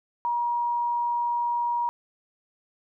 sine tone, 953 Hz, A#5, 38 cents sharp, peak -23 dBFS, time 0.25-1.89 s, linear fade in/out 0 ms, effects none

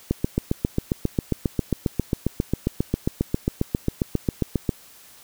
click train, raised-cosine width 3 ms, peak -7 dBFS, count 35, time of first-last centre 0.11-4.692 s, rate 7.42 Hz, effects white hiss -49 dBFS RMS until 5.23 s

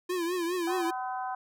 square tone with vibrato, 349.6 Hz, F4, 2 cents sharp, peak -29 dBFS, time 0.09-0.91 s, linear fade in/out 10 ms, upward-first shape triangle, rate 4.9 Hz, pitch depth 110 cents each way
harmonic tone, 253.2 Hz, B3, 43 cents sharp, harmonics 3 / 4 / 5 / 6, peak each -33 / -37 / -43 / -43 dBFS, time 0.67-1.35 s, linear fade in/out 5 ms
effects none

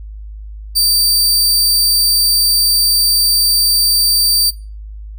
sawtooth tone, 4644 Hz, D8, 20 cents flat, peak -7 dBFS, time 0.75-4.51 s, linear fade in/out 20 ms, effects noise-tail reverb RT60 0.3 s tail -17 dB re dry + added 52 Hz sine -27 dBFS peak until 5.18 s

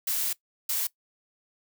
blue noise bursts at uneven times, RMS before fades -28 dBFS, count 2, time 0.07-0.33 / 0.69-0.87 s, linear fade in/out 5 ms, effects noise-tail reverb RT60 0.1 s tail -20 dB re dry

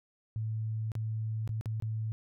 sine tone with dropouts, 110 Hz, A2, in tune, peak -31 dBFS, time 0.36-2.12 s, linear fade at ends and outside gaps 0 ms, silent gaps 0.918-0.953 / 1.476-1.492 / 1.611-1.658 / 1.8-1.823 s, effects none

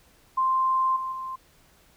sine tone with level steps, 1046.5 Hz, C6, in tune, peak -20 / -28 / -31 dBFS, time 0.37-1.36 s, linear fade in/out 10 ms, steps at 0.96 / 1.12 s, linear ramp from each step 5 ms, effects pink hiss -59 dBFS RMS until 1.96 s

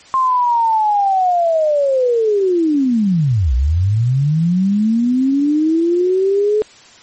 sine linear two-way sweep, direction down then up, 1062 to 58.27 to 430.8 Hz, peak -11 dBFS, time 0.14-6.62 s, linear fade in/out 0 ms, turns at 3.54 s, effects white hiss -43 dBFS RMS until 7.02 s + MP3 32 kbps

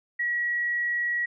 sine tone, 1918 Hz, A#6, 49 cents sharp, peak -24 dBFS, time 0.19-1.26 s, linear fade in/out 10 ms, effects none

